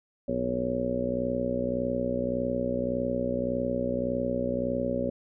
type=harmonic tone; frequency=61.74 Hz; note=B1; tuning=in tune; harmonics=1 / 2 / 3 / 4 / 5 / 6 / 7 / 8 / 9; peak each=-42 / -39 / -37 / -31 / -42 / -38 / -37 / -37 / -30 dBFS; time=0.28-5.1 s; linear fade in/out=5 ms; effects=none